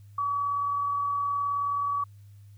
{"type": "tone with amplitude modulation", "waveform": "sine", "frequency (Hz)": 1139, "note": "C#6", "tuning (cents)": 47, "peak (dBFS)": -24, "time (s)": [0.18, 2.04], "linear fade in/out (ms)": 5, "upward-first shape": "sine", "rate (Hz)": 39.1, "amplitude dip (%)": 25, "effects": ["added 101 Hz sine -47 dBFS peak until 2.57 s", "white hiss -69 dBFS RMS until 2.57 s"]}